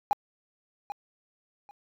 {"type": "tone with echo", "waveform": "triangle", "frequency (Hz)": 817, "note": "G#5", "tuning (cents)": -29, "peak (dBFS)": -16, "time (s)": [0.11, 0.13], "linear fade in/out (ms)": 0, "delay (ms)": 790, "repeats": 2, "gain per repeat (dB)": -14, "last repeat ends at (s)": 1.71, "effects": ["tanh soft clip ceiling -17 dBFS"]}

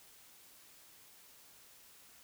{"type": "silence", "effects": ["white hiss -60 dBFS RMS until 2.23 s"]}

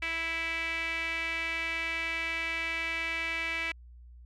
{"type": "tone with band-pass filter", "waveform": "sawtooth", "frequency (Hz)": 329.6, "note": "E4", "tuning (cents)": 0, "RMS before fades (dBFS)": -33, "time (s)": [0.02, 3.72], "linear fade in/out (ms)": 5, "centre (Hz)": 2300, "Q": 5.5, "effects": ["added 60 Hz sine -48 dBFS peak until 4.25 s"]}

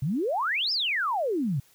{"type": "exponential two-way sweep", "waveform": "sine", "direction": "up then down", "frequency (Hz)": [123.47, 5400, 123.47], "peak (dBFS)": -24, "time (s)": [0.02, 1.6], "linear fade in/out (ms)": 5, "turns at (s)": 0.72, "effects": ["white hiss -60 dBFS RMS until 1.74 s"]}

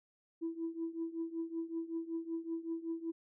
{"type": "tone with tremolo", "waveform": "sine", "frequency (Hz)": 330, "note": "E4", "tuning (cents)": 2, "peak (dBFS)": -32, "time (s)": [0.41, 3.12], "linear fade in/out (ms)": 20, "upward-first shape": "triangle", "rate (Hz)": 5.3, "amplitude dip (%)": 90, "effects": ["tanh soft clip ceiling -30 dBFS"]}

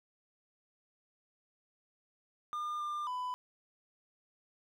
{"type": "tone with pitch steps", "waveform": "triangle", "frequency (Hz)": [1207, 1197, 999], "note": ["D6", "D6", "B5"], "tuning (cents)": [47, 33, 20], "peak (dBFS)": -33, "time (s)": [2.53, 3.34], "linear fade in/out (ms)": 0, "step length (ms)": 270, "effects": []}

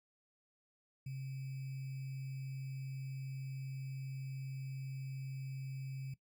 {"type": "tone with sample-and-hold", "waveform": "sine", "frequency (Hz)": 133.7, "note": "C3", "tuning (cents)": 38, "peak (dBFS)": -40, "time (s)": [1.06, 6.14], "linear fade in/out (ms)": 5, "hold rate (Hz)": 2450, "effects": ["noise-tail reverb RT60 0.1 s tail -17 dB re dry"]}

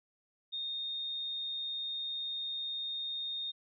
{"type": "tone", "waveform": "sine", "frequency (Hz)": 3681, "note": "A#7", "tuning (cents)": -23, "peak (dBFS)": -35, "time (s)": [0.52, 3.52], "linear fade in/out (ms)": 20, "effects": []}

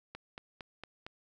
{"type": "click train", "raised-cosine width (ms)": 0.3, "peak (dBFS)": -27, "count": 5, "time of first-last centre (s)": [0.15, 1.065], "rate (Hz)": 4.37, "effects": []}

